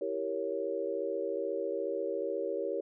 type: chord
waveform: sine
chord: E diminished seventh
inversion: none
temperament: equal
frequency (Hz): 329.6 / 392 / 466.2 / 554.4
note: E4 / G4 / Bb4 / Db5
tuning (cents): 0 / 0 / 0 / 0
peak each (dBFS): -40 / -36 / -36 / -36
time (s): 0.01-2.81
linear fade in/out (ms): 5
effects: none